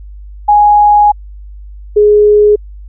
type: tone pair in turn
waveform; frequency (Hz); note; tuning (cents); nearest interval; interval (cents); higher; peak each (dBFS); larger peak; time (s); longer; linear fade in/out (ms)
sine; 830.6 / 417.8; G#5 / G#4; 0 / +10; octave; 1190; first; -3; neither; 0.48-1.12 / 1.96-2.56; first; 10
effects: added 50 Hz sine -27 dBFS peak until 2.88 s